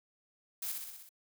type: noise with echo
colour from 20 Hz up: blue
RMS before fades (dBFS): -38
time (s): 0.62-0.72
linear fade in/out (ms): 5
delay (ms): 62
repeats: 6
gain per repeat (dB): -3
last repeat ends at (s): 1.092
effects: none